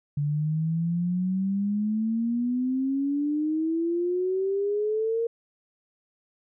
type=exponential sweep; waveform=sine; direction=up; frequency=143.5 to 466.2 Hz; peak=-23 dBFS; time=0.17-5.27 s; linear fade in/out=5 ms; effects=none